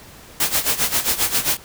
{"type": "noise with tremolo", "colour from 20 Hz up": "white", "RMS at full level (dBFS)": -17, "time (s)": [0.4, 1.57], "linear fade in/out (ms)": 2, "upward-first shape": "sine", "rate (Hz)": 7.5, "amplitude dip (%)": 80, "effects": ["pink hiss -43 dBFS RMS until 1.64 s"]}